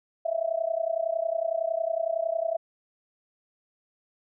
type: tone with amplitude modulation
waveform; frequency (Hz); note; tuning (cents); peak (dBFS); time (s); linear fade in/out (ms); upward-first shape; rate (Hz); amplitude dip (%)
sine; 659.3; E5; 0; -21; 0.25-2.57; 10; sine; 30.9; 90
effects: none